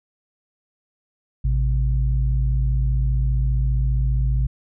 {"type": "tone pair together", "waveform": "sine", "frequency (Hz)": [54.9, 130], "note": ["A1", "C3"], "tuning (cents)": [-3, -11], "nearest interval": "octave + minor third", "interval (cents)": 1492, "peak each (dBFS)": [-17, -22], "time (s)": [1.44, 4.47], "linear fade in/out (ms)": 10, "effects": ["tanh soft clip ceiling -10 dBFS"]}